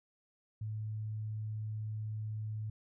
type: tone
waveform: sine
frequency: 108 Hz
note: A2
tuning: 32 cents flat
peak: -36 dBFS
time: 0.61-2.7 s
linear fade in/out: 5 ms
effects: none